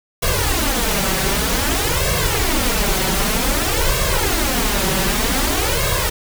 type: noise with flanger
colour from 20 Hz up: pink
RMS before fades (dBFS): -18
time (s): 0.22-6.1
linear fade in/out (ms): 10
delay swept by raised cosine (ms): 1.8 to 5.3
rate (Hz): 0.53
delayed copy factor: +1
effects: none